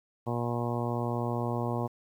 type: harmonic tone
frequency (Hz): 119.5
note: A#2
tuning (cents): +43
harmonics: 1 / 2 / 3 / 4 / 5 / 6 / 7 / 8 / 9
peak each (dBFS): -32 / -35 / -37 / -38 / -39 / -40 / -40 / -41 / -42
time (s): 0.26-1.88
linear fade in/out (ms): 20
effects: 10-bit